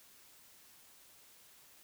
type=silence; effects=white hiss -61 dBFS RMS until 1.83 s